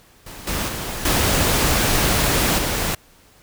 pink noise with level steps, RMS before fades -37 / -24 / -28 / -18 / -22 dBFS, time 0.26-2.95 s, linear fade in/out 5 ms, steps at 0.47 / 0.68 / 1.05 / 2.58 s, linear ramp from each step 5 ms, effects pink hiss -52 dBFS RMS until 3.42 s

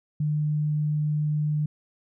sine tone, 150.6 Hz, D3, 44 cents sharp, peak -22 dBFS, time 0.2-1.66 s, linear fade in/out 5 ms, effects none

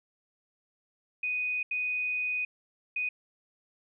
sine tone bursts at uneven times, 2489 Hz, D#7, in tune, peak -28 dBFS, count 3, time 1.23-1.63 / 1.71-2.45 / 2.96-3.09 s, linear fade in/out 5 ms, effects none

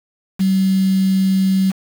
sine tone with quantisation, 190.8 Hz, G3, 47 cents flat, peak -12 dBFS, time 0.39-1.72 s, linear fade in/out 20 ms, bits 5, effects none

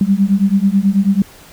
sine beating tone pair, 192.5 / 201.7 Hz, G3 / G3, -31 / +50 cents, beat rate 9.2 Hz, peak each -13 dBFS, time 0.01-1.22 s, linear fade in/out 2 ms, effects pink hiss -41 dBFS RMS until 1.52 s

